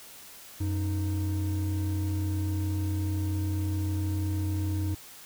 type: tone pair together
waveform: triangle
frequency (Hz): 92.2 / 310.1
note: F#2 / D#4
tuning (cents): -6 / -6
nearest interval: octave + major sixth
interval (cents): 2100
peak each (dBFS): -24 / -31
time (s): 0.6-4.95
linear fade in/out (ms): 10
effects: tanh soft clip ceiling -21 dBFS + white hiss -48 dBFS RMS until 5.25 s